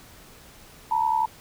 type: tone pair together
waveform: sine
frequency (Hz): 887.9 / 959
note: A5 / A#5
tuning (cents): +15 / +49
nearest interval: minor second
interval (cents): 134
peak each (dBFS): -22 / -24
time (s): 0.91-1.26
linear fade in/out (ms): 5
effects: pink hiss -49 dBFS RMS until 1.4 s